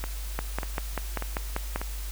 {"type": "two click trains", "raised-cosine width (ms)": 0.5, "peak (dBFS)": [-13, -17], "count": [8, 4], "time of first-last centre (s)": [[0.39, 1.76], [0.04, 1.815]], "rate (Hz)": [5.11, 1.69], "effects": ["added 50 Hz sine -32 dBFS peak until 2.11 s", "white hiss -43 dBFS RMS until 2.11 s"]}